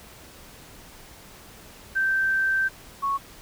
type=tone pair in turn; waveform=sine; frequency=1560 / 1106.6 Hz; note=G6 / C#6; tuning=-9 / -3 cents; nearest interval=tritone; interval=594 cents; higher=first; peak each=-20 / -22 dBFS; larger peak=first; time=1.95-2.69 / 3.02-3.18 s; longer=first; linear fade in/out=20 ms; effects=pink hiss -47 dBFS RMS until 3.41 s